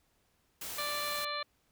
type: noise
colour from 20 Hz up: white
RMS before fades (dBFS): -41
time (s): 0.61-1.25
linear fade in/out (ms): 5
type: harmonic tone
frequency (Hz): 587.3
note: D5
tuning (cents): 0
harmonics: 1 / 2 / 3 / 4 / 5 / 6 / 7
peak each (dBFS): -42 / -38 / -43 / -43 / -50 / -45 / -40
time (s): 0.78-1.43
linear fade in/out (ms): 5
effects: pink hiss -73 dBFS RMS until 1.71 s